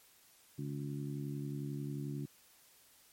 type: harmonic tone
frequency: 71.2 Hz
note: C#2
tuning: 47 cents sharp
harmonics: 2 / 3 / 4 / 5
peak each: -39 / -46 / -44 / -49 dBFS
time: 0.58-2.26 s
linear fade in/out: 10 ms
effects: white hiss -64 dBFS RMS until 3.12 s + MP3 64 kbps